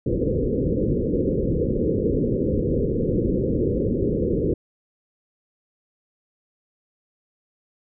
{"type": "low-pass noise", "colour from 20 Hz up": "white", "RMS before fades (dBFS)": -22, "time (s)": [0.06, 4.54], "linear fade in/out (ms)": 5, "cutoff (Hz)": 520, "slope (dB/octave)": 96, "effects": []}